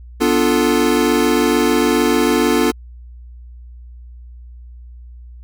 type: chord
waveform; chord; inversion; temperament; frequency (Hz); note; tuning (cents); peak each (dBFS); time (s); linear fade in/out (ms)
square; B half-diminished seventh; none; equal; 246.9 / 293.7 / 349.2 / 440; B3 / D4 / F4 / A4; 0 / 0 / 0 / 0; -19; 0.2-2.72; 20
effects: added 60 Hz sine -34 dBFS peak until 5.43 s